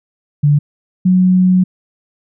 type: tone pair in turn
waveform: sine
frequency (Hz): 146 / 183.95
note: D3 / F#3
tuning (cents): -10 / -10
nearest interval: major third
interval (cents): 400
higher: second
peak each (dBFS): -7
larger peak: neither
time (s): 0.43-0.59 / 1.05-1.64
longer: second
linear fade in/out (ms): 10
effects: none